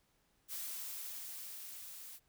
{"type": "noise with level ramp", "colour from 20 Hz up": "blue", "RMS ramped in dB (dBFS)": [-42, -51], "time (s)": [0.48, 2.2], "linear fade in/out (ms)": 50, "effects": ["pink hiss -75 dBFS RMS until 2.28 s"]}